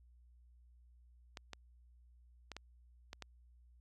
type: clicks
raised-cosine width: 0.2 ms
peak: -28 dBFS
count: 6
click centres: 1.372 / 1.533 / 2.517 / 2.566 / 3.131 / 3.223 s
effects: added 60 Hz sine -61 dBFS peak until 3.8 s